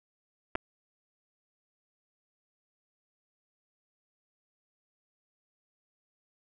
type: clicks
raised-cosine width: 0.5 ms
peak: -16 dBFS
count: 2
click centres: 0.553 / 0.556 s
effects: none